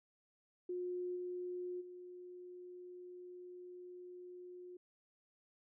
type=tone with level steps; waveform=sine; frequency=359.1 Hz; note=F4; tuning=48 cents sharp; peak=-38 / -40 / -49 dBFS; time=0.69-4.77 s; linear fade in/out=5 ms; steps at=1.15 / 1.8 s; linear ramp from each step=20 ms; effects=none